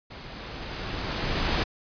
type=noise with level ramp; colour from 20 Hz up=pink; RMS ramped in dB=-42 to -24 dBFS; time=0.1-1.64 s; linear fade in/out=10 ms; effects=resampled to 11025 Hz